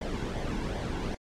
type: noise with flanger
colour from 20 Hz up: brown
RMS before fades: -33 dBFS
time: 0.01-1.15 s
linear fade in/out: 5 ms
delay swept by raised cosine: 0.73 to 1.68 ms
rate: 2.6 Hz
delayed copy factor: -0.6
effects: low-pass 7000 Hz 12 dB/octave + AAC 48 kbps